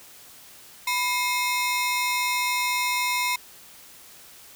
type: ring-modulated tone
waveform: sawtooth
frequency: 1562 Hz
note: G6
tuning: 7 cents flat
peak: -16 dBFS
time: 0.87-3.36 s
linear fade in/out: 5 ms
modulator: 572 Hz
effects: white hiss -48 dBFS RMS until 4.55 s